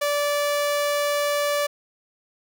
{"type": "tone", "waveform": "sawtooth", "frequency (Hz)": 581, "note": "D5", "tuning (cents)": -19, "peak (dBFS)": -17, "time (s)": [0.01, 1.67], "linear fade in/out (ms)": 10, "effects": []}